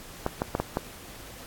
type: clicks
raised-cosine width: 1 ms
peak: -11 dBFS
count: 5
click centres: 0.264 / 0.419 / 0.551 / 0.6 / 0.771 s
effects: pink hiss -45 dBFS RMS until 1.46 s + AAC 64 kbps